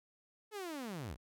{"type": "linear sweep", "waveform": "sawtooth", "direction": "down", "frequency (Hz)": [440, 45], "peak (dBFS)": -37, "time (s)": [0.51, 1.17], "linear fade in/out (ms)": 50, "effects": []}